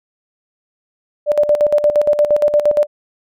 sine tone with tremolo, 591 Hz, D5, 11 cents sharp, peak -8 dBFS, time 1.26-2.87 s, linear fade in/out 50 ms, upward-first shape square, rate 8.6 Hz, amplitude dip 70%, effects none

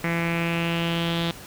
sawtooth tone with low-pass filter sweep, 168.4 Hz, E3, 37 cents sharp, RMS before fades -25 dBFS, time 0.04-1.31 s, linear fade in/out 2 ms, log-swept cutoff 2100 to 3600 Hz, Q 4.8, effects pink hiss -42 dBFS RMS until 1.46 s

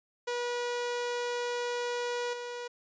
sawtooth tone with level steps, 484.3 Hz, B4, 34 cents flat, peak -27 / -33 dBFS, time 0.27-2.68 s, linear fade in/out 10 ms, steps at 2.33 s, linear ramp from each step 5 ms, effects resampled to 16000 Hz

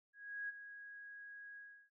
sine tone with ADSR envelope, 1652 Hz, G#6, 10 cents flat, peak -39 dBFS, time 0.13-1.9 s, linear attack 360 ms, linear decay 21 ms, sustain -11 dB, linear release 330 ms, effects none

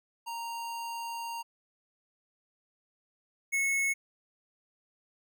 square tone pair in turn, 929 / 2192 Hz, A#5 / C#7, -6 / -20 cents, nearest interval octave + minor third, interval 1486 cents, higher second, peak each -36 / -27 dBFS, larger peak second, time 0.26-1.43 / 3.52-3.94 s, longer first, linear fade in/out 20 ms, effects none

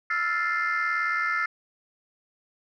sine chord, F major seventh, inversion third, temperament equal, 1318.5 / 1396.9 / 1760 / 2093 Hz, E6 / F6 / A6 / C7, 0 / 0 / 0 / 0 cents, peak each -28 dBFS, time 0.1-1.46 s, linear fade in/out 5 ms, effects tanh soft clip ceiling -18 dBFS

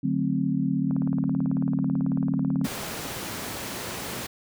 sine chord, D dominant seventh, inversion none, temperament just, 146.83 / 183.54 / 220.2 / 264.3 Hz, D3 / F#3 / A3 / C4, 0 / -14 / +2 / +18 cents, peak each -29 / -27 / -30 / -26 dBFS, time 0.03-2.67 s, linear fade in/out 10 ms
click train, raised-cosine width 1 ms, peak -25 dBFS, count 42, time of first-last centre 0.91-3.163 s, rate 18.2 Hz
pink high-pass noise, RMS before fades -34 dBFS, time 2.64-4.27 s, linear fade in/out 10 ms, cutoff 110 Hz, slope 12 dB/octave
effects none

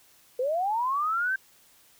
sine linear sweep, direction up, 480.7 to 1584 Hz, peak -24 dBFS, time 0.39-1.36 s, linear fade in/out 5 ms, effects white hiss -59 dBFS RMS until 1.99 s

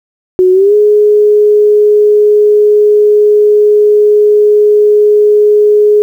sine tone with pitch glide, 368.9 to 418.9 Hz, F#4 to G#4, -5 to +15 cents, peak -3 dBFS, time 0.39-6.02 s, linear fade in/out 0 ms, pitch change +220 cents, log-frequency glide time 0.52-0.74 s, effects 7-bit

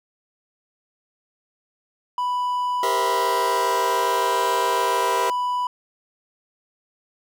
triangle tone, 989 Hz, B5, 2 cents sharp, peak -19 dBFS, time 2.18-5.67 s, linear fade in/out 2 ms
sawtooth chord, C dominant seventh, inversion second, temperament just, 392.4 / 470.9 / 523.3 / 654.1 Hz, G4 / Bb4 / C5 / E5, +2 / +18 / 0 / -14 cents, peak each -23 / -23 / -26 / -25 dBFS, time 2.83-5.3 s, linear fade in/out 2 ms
effects none

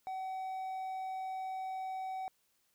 triangle tone, 757 Hz, F#5, 39 cents sharp, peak -35 dBFS, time 0.07-2.28 s, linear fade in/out 0 ms, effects white hiss -75 dBFS RMS until 2.74 s

